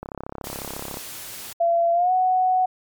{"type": "click train", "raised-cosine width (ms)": 1, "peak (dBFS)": -18, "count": 33, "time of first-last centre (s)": [0.03, 0.971], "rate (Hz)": 34}
{"type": "noise", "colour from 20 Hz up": "white", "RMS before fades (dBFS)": -36, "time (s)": [0.44, 1.53], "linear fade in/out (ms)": 5}
{"type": "tone with pitch glide", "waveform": "sine", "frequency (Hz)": [680, 741.5], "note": ["F5", "F#5"], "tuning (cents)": [-46, 4], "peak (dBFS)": -16, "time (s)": [1.6, 2.66], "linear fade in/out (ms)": 10, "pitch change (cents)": 150, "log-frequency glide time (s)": [1.93, 2.12]}
{"effects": ["MP3 96 kbps"]}